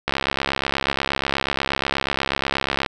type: click train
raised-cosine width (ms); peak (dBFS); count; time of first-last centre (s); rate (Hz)
0.3; -4; 191; 0.08-2.862; 68.3
effects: none